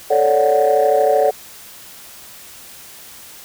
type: chord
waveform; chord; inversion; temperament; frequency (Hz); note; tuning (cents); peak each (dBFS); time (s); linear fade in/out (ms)
sine; D major seventh; second; equal; 440 / 554.4 / 587.3 / 740; A4 / C#5 / D5 / F#5; 0 / 0 / 0 / 0; -16; 0.1-1.31; 10
effects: tanh soft clip ceiling -5 dBFS + white hiss -39 dBFS RMS until 3.44 s